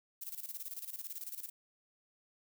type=noise with tremolo; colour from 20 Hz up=violet; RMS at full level=-42 dBFS; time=0.21-1.5 s; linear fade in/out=10 ms; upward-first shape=square; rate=18 Hz; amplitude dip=75%; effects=none